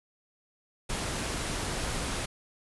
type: low-pass noise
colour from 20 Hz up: pink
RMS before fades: -33 dBFS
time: 0.89-2.26 s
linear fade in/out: 10 ms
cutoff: 11000 Hz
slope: 96 dB/octave
effects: none